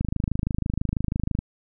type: click train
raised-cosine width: 5 ms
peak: -12 dBFS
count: 37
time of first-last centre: 0.01-1.389 s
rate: 26.1 Hz
effects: none